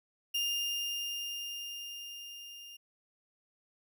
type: tone with level ramp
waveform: 35% pulse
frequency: 2810 Hz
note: F7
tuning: 10 cents sharp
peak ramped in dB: -28 to -46 dBFS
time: 0.34-2.77 s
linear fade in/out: 10 ms
effects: none